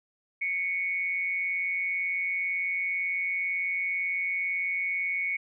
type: tone with amplitude modulation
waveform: sine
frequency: 2217 Hz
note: C#7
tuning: in tune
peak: -24 dBFS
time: 0.41-5.37 s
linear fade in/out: 10 ms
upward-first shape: sine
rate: 178 Hz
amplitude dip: 55%
effects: none